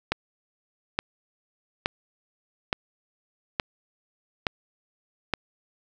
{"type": "click train", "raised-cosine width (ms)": 0.3, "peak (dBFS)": -7, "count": 7, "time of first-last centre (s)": [0.12, 5.337], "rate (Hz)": 1.15, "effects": []}